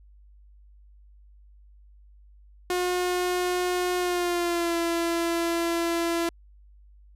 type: tone with pitch glide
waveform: sawtooth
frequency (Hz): 359.7 to 337.6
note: F#4 to E4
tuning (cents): -49 to +41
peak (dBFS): -20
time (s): 2.7-6.29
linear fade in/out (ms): 2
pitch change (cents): -110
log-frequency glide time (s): 3.98-4.76
effects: added 50 Hz sine -50 dBFS peak until 7.15 s + resampled to 32000 Hz